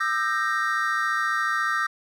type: chord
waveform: triangle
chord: E half-diminished seventh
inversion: third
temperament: equal with one note detuned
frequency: 1204.2 / 1318.5 / 1568 / 1864.7 Hz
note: D6 / E6 / G6 / Bb6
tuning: +43 / 0 / 0 / 0 cents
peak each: -26 dBFS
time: 0-1.87 s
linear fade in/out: 10 ms
effects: none